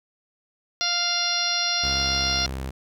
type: harmonic tone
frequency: 698.5 Hz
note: F5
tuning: in tune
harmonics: 1 / 2 / 3 / 4 / 5 / 6 / 7 / 8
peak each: -33 / -31 / -33 / -32 / -30 / -27 / -31 / -27 dBFS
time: 0.81-2.46 s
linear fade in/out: 0 ms
type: tone with pitch glide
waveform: sawtooth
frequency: 67.6 to 66.21 Hz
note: C#2 to C2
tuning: -43 to +21 cents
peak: -25 dBFS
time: 1.83-2.71 s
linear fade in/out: 10 ms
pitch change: -36 cents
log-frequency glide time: 2.02-2.42 s
effects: none